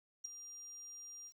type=tone with ADSR envelope; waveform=sine; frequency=5700 Hz; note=F8; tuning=34 cents sharp; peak=-36 dBFS; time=0.24-1.33 s; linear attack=12 ms; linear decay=6 ms; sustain=-12 dB; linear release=64 ms; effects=11-bit